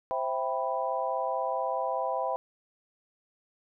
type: chord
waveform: sine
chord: C major seventh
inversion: none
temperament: equal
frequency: 523.3 / 659.3 / 784 / 987.8 Hz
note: C5 / E5 / G5 / B5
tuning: 0 / 0 / 0 / 0 cents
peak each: -33 dBFS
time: 0.11-2.36 s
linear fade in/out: 0 ms
effects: none